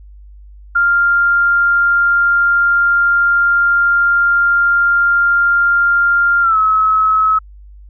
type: tone with pitch glide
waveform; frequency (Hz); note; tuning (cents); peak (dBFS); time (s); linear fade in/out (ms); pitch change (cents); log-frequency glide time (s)
sine; 1396.9 to 1288.4; F6 to E6; 0 to -40; -9; 0.75-7.39; 10; -140; 6.42-6.57
effects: added 50 Hz sine -35 dBFS peak until 7.89 s